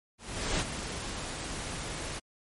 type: noise with ADSR envelope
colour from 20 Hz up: pink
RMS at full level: -29 dBFS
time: 0.18-2.2 s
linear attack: 420 ms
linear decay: 39 ms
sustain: -8 dB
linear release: 21 ms
effects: MP3 48 kbps